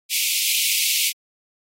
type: high-pass noise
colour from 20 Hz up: pink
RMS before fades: -21 dBFS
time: 0.09-1.13 s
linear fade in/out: 50 ms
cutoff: 2200 Hz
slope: 96 dB/octave
effects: AAC 48 kbps